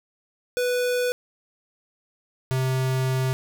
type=tone pair in turn; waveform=square; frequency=493.9 / 130.52 Hz; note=B4 / C3; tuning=0 / -4 cents; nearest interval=octave + major seventh; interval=2304 cents; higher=first; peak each=-22 dBFS; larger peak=neither; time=0.57-1.12 / 2.51-3.33 s; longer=second; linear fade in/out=0 ms; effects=none